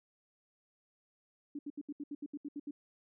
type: tone bursts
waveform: sine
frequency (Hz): 290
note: D4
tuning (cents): -22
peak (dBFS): -38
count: 11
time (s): 1.55-2.71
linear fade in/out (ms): 5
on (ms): 40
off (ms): 72
effects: none